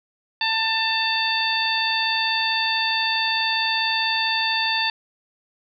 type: harmonic tone with a mistuned harmonic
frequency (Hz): 892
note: A5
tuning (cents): +23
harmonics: 1 / 2 / 3 / 4 / 5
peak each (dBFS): -26 / -26 / -26 / -26 / -26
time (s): 0.41-4.9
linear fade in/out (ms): 2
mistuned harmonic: 5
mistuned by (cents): +31
effects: none